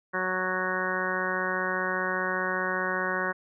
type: harmonic tone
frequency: 185 Hz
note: F#3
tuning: in tune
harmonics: 1 / 2 / 3 / 4 / 5 / 6 / 7 / 8 / 9 / 10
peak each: -38 / -35 / -35 / -40 / -38 / -33 / -43 / -32 / -35 / -34 dBFS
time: 0.13-3.33 s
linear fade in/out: 20 ms
effects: none